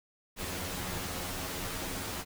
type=noise with comb filter; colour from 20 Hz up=pink; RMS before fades=-37 dBFS; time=0.36-2.25 s; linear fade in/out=50 ms; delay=11 ms; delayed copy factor=+0.75; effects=none